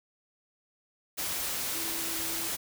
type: tone in noise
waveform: sine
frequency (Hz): 329.6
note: E4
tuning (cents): 0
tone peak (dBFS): -42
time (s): 1.74-2.49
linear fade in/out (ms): 20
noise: white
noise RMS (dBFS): -33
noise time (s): 1.17-2.57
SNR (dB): -12
effects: none